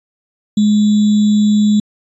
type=tone with sample-and-hold; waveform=sine; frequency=210 Hz; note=G#3; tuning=19 cents sharp; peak=-8 dBFS; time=0.57-1.8 s; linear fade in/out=5 ms; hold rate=3675 Hz; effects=resampled to 22050 Hz